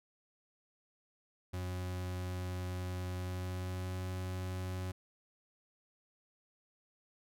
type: tone with pitch glide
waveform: 40% pulse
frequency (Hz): 91 to 92.32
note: F#2 to F#2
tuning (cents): -28 to -3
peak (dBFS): -36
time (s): 1.53-4.92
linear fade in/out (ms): 10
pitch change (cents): +25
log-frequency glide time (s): 3.14-4.02
effects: none